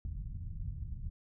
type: low-pass noise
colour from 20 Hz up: pink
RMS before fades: -40 dBFS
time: 0.05-1.1 s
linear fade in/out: 2 ms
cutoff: 130 Hz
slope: 24 dB/octave
effects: none